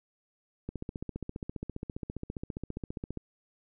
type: click train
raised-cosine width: 3 ms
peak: -23 dBFS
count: 38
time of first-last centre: 0.69-3.173 s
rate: 14.9 Hz
effects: none